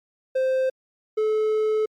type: tone pair in turn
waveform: triangle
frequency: 522 / 432.2 Hz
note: C5 / A4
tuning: -4 / -31 cents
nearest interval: minor third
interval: 327 cents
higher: first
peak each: -17 / -17 dBFS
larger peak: neither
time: 0.35-0.7 / 1.17-1.86 s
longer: second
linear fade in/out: 10 ms
effects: MP3 96 kbps